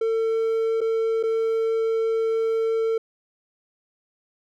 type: tone with dropouts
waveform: triangle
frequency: 449.5 Hz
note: A4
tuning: 37 cents sharp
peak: -18 dBFS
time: 0.01-2.98 s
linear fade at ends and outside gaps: 5 ms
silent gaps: 0.807-0.813 / 1.229-1.235 s
effects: none